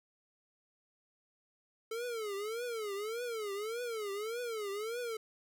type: tone with vibrato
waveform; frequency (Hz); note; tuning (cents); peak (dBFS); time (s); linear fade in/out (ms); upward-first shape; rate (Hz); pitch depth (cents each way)
square; 440; A4; 0; -37; 1.91-5.17; 5; triangle; 1.7; 210
effects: none